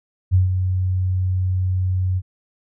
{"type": "tone with ADSR envelope", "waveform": "sine", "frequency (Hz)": 92.5, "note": "F#2", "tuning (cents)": 0, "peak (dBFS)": -10, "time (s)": [0.31, 2.22], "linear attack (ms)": 34, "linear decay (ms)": 140, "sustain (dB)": -7, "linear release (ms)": 48, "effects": []}